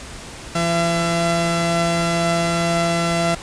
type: tone pair together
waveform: sawtooth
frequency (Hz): 169.2 / 674.8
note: E3 / E5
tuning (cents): +45 / +40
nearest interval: 2 octaves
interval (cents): 2395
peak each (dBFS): -16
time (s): 0.55-3.35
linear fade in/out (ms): 5
effects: pink hiss -35 dBFS RMS until 3.42 s + resampled to 22050 Hz